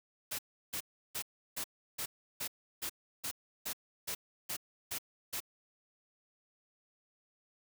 white noise bursts, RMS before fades -38 dBFS, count 13, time 0.31-5.404 s, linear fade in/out 10 ms, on 78 ms, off 340 ms, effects none

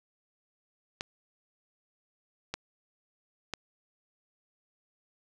clicks, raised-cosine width 0.2 ms, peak -16 dBFS, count 3, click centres 1.009 / 2.54 / 3.537 s, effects none

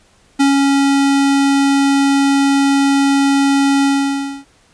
square tone with ADSR envelope, 277.2 Hz, C#4, in tune, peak -9 dBFS, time 0.39-4.45 s, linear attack 16 ms, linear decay 130 ms, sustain -2 dB, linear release 600 ms, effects pink hiss -52 dBFS RMS until 4.73 s + resampled to 22050 Hz

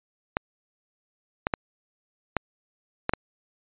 clicks, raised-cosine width 0.5 ms, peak -8 dBFS, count 6, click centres 0.369 / 1.469 / 1.538 / 2.367 / 3.094 / 3.136 s, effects resampled to 8000 Hz

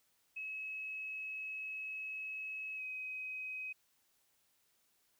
sine tone with pitch glide, 2572 to 2526 Hz, E7 to D#7, -43 to +26 cents, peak -40 dBFS, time 0.36-3.73 s, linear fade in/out 10 ms, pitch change -31 cents, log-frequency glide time 2.76-2.82 s, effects white hiss -75 dBFS RMS until 5.19 s

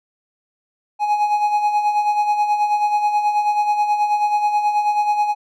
triangle tone with tremolo, 835 Hz, G#5, 9 cents sharp, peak -11 dBFS, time 0.99-5.35 s, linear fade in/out 50 ms, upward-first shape sine, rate 9.3 Hz, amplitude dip 55%, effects none

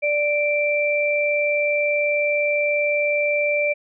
sine tone pair together, 587.6 / 2349 Hz, D5 / D7, +1 / 0 cents, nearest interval 2 octaves, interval 2399 cents, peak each -20 / -21 dBFS, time 0.02-3.74 s, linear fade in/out 20 ms, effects none

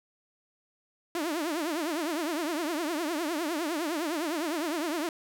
sawtooth tone with vibrato, 320 Hz, D#4, 49 cents sharp, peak -25 dBFS, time 1.15-5.09 s, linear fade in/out 2 ms, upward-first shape triangle, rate 9.8 Hz, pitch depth 220 cents each way, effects none

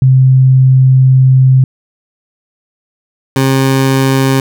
sine / 20% pulse tone pair in turn, 130.81 / 134.02 Hz, C3 / C3, 0 / +42 cents, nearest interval unison, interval 42 cents, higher second, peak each -3 dBFS, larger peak neither, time 0.02-1.64 / 3.36-4.4 s, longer first, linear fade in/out 2 ms, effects none

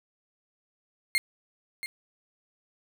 35% pulse tone with echo, 2127 Hz, C7, 28 cents sharp, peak -20 dBFS, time 1.15-1.18 s, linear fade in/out 0 ms, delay 680 ms, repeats 1, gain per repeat -11 dB, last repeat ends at 1.86 s, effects none

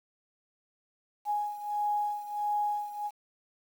sine beating tone pair, 830.6 / 832.1 Hz, G#5 / G#5, 0 / +3 cents, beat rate 1.5 Hz, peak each -30 / -34 dBFS, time 1.25-3.11 s, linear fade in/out 50 ms, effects 9-bit

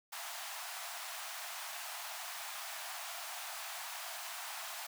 pink high-pass noise, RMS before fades -44 dBFS, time 0.12-4.87 s, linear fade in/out 10 ms, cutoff 640 Hz, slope 96 dB/octave, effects none

